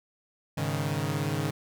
sawtooth chord, Ab suspended fourth, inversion none, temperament equal, 103.83 / 138.59 / 155.56 Hz, Ab2 / Db3 / Eb3, 0 / 0 / 0 cents, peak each -30 / -27 / -27 dBFS, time 0.57-1.51 s, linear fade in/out 10 ms, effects none

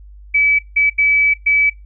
sine tone bursts at uneven times, 2294 Hz, D7, 41 cents flat, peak -10 dBFS, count 4, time 0.34-0.59 / 0.76-0.9 / 0.98-1.34 / 1.46-1.7 s, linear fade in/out 10 ms, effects noise-tail reverb RT60 0.2 s tail -21 dB re dry + added 50 Hz sine -36 dBFS peak until 1.85 s

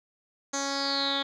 10% pulse tone with low-pass filter sweep, 277.2 Hz, C#4, in tune, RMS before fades -29 dBFS, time 0.53-1.23 s, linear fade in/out 10 ms, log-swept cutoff 6400 to 3400 Hz, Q 9.6, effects none

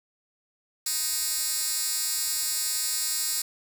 10% pulse tone with high-pass filter, 311.1 Hz, D#4, in tune, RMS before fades -28 dBFS, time 0.86-3.42 s, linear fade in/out 5 ms, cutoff 6600 Hz, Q 0.99, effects 8-bit

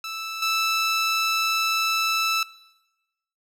15% pulse tone with level steps, 1318.5 Hz, E6, in tune, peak -24 / -15 dBFS, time 0.04-2.43 s, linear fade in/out 2 ms, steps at 0.42 s, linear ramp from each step 5 ms, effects noise-tail reverb RT60 1.0 s tail -20 dB re dry + low-pass 12000 Hz 12 dB/octave

